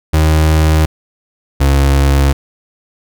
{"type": "tone pair in turn", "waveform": "35% pulse", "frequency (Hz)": [78.2, 69.17], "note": ["D#2", "C#2"], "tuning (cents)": [9, -3], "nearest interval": "major second", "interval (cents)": 212, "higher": "first", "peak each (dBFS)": -6, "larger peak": "neither", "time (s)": [[0.13, 0.86], [1.6, 2.33]], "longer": "neither", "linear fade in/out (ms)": 10, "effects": []}